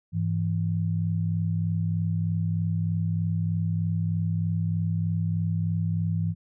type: tone pair together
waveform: sine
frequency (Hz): 101.7 / 164.93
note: G#2 / E3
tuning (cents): -36 / +1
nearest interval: minor sixth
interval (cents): 837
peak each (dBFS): -26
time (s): 0.12-6.35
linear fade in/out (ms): 50
effects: none